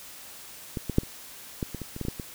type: clicks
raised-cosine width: 3 ms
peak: -17 / -16 / -6 / -28 / -15 / -21 / -22 / -24 / -18 / -20 / -15 / -21 dBFS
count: 12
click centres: 0.772 / 0.897 / 0.984 / 1.034 / 1.628 / 1.747 / 1.817 / 1.964 / 2.013 / 2.051 / 2.084 / 2.198 s
effects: white hiss -45 dBFS RMS until 2.34 s